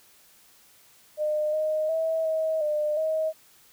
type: tone with pitch steps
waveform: sine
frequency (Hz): 607 / 620 / 646 / 636 / 602 / 632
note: D#5 / D#5 / E5 / D#5 / D5 / D#5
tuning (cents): -43 / -6 / -35 / +38 / +43 / +27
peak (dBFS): -23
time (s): 1.17-3.33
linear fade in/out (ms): 50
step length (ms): 360
effects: white hiss -57 dBFS RMS until 3.72 s